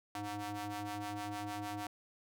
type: ring-modulated tone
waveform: sawtooth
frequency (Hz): 207.7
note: G#3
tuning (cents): 0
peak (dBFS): -32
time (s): 0.15-1.87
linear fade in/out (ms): 2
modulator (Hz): 516
effects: none